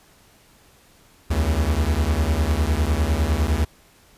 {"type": "beating tone pair", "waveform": "45% pulse", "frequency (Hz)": [70.5, 80.4], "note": ["C#2", "E2"], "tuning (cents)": [30, -43], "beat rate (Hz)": 9.9, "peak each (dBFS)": -21, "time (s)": [1.3, 3.65], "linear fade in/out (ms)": 10, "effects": ["pink hiss -54 dBFS RMS until 4.17 s", "resampled to 32000 Hz"]}